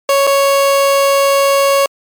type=tone with dropouts; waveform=30% pulse; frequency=554.4 Hz; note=C#5; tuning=in tune; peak=-6 dBFS; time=0.09-1.86 s; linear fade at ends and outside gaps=2 ms; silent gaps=0.269-0.273 s; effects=MP3 96 kbps